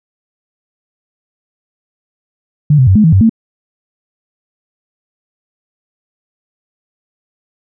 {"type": "tone with pitch steps", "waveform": "sine", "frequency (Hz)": [148.8, 129.6, 94.9, 213, 161.1, 96.4, 225.1], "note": ["D3", "C3", "F#2", "G#3", "E3", "G2", "A3"], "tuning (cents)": [23, -16, 44, 44, -39, -28, 40], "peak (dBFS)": -4, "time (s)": [2.7, 3.295], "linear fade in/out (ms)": 5, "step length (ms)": 85, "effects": []}